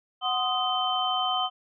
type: tone cluster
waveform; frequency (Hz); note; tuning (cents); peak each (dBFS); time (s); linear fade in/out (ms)
sine; 741 / 1042 / 1250 / 3084; F#5 / C6 / D#6 / G7; +2 / -7 / +8 / -29; -28 / -34 / -30 / -28; 0.21-1.5; 50
effects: none